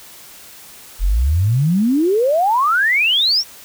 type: exponential sweep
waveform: sine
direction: up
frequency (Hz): 39.75 to 5760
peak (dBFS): -12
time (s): 0.99-3.44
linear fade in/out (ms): 50
effects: white hiss -40 dBFS RMS until 3.64 s